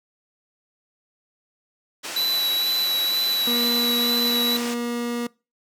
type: band-pass noise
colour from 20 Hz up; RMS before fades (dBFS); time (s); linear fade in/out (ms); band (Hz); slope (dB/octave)
white; -33; 2.03-4.75; 20; 250 to 6100; 12
type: tone with vibrato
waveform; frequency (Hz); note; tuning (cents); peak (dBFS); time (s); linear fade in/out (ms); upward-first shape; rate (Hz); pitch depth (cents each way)
square; 3951; B7; 0; -21; 2.16-4.57; 5; sine; 2.1; 18
type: tone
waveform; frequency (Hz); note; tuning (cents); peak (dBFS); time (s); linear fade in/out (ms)
30% pulse; 238.6; A#3; +41; -22; 3.47-5.27; 5
effects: noise-tail reverb RT60 0.3 s tail -24 dB re dry